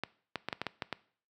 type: clicks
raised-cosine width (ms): 0.3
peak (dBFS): -17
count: 8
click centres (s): 0.036 / 0.357 / 0.486 / 0.528 / 0.616 / 0.667 / 0.822 / 0.927
effects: noise-tail reverb RT60 0.5 s tail -20 dB re dry + high-pass 100 Hz 12 dB/octave